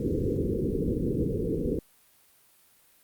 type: low-pass noise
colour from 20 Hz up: white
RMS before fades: -28 dBFS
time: 0-1.79 s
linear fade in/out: 2 ms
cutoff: 490 Hz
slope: 96 dB/octave
effects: white hiss -61 dBFS RMS until 3.03 s + Opus 48 kbps

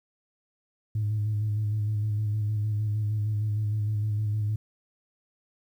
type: tone with vibrato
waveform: sine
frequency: 106 Hz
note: G#2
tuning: 36 cents sharp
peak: -23 dBFS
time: 0.95-4.56 s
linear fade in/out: 5 ms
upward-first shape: square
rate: 6.5 Hz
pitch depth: 27 cents each way
effects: tanh soft clip ceiling -21 dBFS + 10-bit

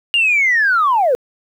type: linear sweep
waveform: sine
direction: down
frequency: 2854 to 461.6 Hz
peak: -10 dBFS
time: 0.14-1.15 s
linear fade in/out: 0 ms
effects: tanh soft clip ceiling -7 dBFS + 8-bit

